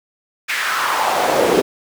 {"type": "noise with high-pass filter sweep", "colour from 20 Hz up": "brown", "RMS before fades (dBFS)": -17, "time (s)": [0.48, 1.62], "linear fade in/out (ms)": 20, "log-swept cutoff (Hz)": [2000, 370], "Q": 2.7, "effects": []}